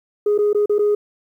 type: tone with dropouts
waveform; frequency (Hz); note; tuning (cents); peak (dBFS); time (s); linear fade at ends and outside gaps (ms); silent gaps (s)
sine; 415.3; G#4; 0; -12; 0.26-0.95; 5; 0.379-0.387 / 0.531-0.547 / 0.659-0.695 / 0.784-0.791
effects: tanh soft clip ceiling -11 dBFS + 9-bit